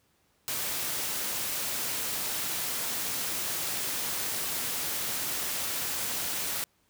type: noise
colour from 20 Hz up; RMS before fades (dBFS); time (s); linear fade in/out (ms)
white; -32; 0.48-6.64; 0
effects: pink hiss -69 dBFS RMS until 6.89 s + high-pass 60 Hz 12 dB/octave